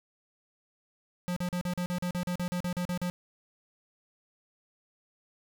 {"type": "tone bursts", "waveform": "square", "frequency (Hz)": 178.1, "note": "F3", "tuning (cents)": 34, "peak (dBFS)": -30, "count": 15, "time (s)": [1.28, 3.1], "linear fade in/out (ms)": 0, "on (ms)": 84, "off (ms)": 40, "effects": []}